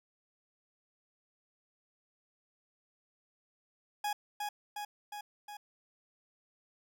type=tone with echo; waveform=40% pulse; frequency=830.6 Hz; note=G#5; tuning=in tune; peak=-31 dBFS; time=4.04-4.13 s; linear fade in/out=5 ms; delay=360 ms; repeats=4; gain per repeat=-3 dB; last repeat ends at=5.57 s; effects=none